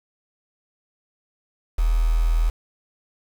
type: tone with quantisation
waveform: sine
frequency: 40.74 Hz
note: E1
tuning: 20 cents flat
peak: -16 dBFS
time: 1.78-2.5 s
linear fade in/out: 10 ms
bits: 6
effects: none